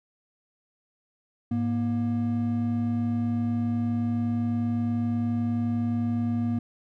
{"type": "tone pair together", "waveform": "triangle", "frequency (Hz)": [105.6, 237.1], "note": ["G#2", "A#3"], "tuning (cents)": [29, 30], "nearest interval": "octave + major second", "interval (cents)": 1401, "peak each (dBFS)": [-27, -23], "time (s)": [1.51, 6.59], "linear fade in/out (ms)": 5, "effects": []}